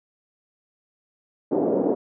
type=band-pass noise; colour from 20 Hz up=pink; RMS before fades=-22 dBFS; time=1.51-1.95 s; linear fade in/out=10 ms; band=260 to 560 Hz; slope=24 dB/octave; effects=none